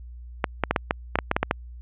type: clicks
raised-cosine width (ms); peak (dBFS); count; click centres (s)
0.5; -5; 11; 0.442 / 0.637 / 0.71 / 0.762 / 0.909 / 1.156 / 1.188 / 1.314 / 1.365 / 1.43 / 1.511
effects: added 60 Hz sine -38 dBFS peak until 1.81 s + resampled to 8000 Hz